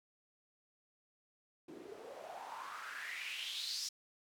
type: noise with band-pass filter sweep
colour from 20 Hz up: white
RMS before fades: -45 dBFS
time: 1.68-3.89 s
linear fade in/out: 5 ms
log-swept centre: 300 to 5500 Hz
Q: 4.9
effects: none